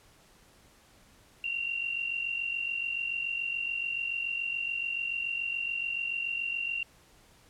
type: tone pair together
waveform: sine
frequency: 2717 / 2764 Hz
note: F7 / F7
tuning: -48 / -19 cents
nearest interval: unison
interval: 29 cents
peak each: -37 / -31 dBFS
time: 1.44-6.83 s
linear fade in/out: 2 ms
effects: pink hiss -60 dBFS RMS until 7.49 s + low-pass 12000 Hz 12 dB/octave